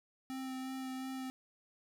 square tone with vibrato, 261.6 Hz, C4, in tune, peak -40 dBFS, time 0.3-1.3 s, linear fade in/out 0 ms, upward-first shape sine, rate 2.8 Hz, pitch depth 13 cents each way, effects none

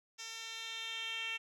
10% pulse tone with band-pass filter sweep, 452 Hz, A4, 47 cents sharp, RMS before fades -42 dBFS, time 0.18-1.38 s, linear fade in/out 20 ms, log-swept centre 4900 to 2800 Hz, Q 4.1, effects none

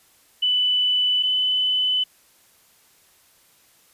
sine tone pair in turn, 2988 / 3011 Hz, F#7 / F#7, +16 / +30 cents, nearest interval unison, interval 14 cents, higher second, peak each -17 / -18 dBFS, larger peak first, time 0.42-1.23 / 1.23-2.04 s, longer neither, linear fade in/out 10 ms, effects white hiss -57 dBFS RMS until 3.93 s + resampled to 32000 Hz

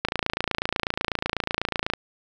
click train, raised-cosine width 0.3 ms, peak -7 dBFS, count 54, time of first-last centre 0.05-1.936 s, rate 28.1 Hz, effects none

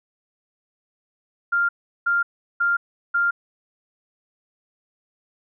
sine tone bursts, 1396.9 Hz, F6, in tune, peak -17 dBFS, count 4, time 1.52-3.31 s, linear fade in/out 10 ms, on 170 ms, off 370 ms, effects none

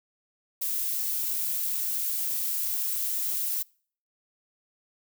violet noise, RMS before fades -29 dBFS, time 0.61-3.63 s, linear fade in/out 10 ms, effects noise-tail reverb RT60 0.5 s tail -26 dB re dry

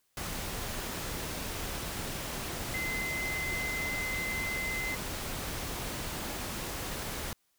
sine tone in noise, 2058 Hz, C7, 29 cents flat, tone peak -33 dBFS, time 2.74-4.95 s, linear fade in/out 2 ms, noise pink, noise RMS -37 dBFS, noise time 0.17-7.33 s, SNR +1 dB, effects white hiss -74 dBFS RMS until 7.58 s

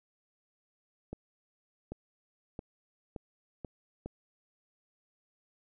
accelerating click train, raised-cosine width 2 ms, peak -26 dBFS, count 6, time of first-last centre 1.13-4.06 s, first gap 790 ms, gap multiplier 0.85, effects none

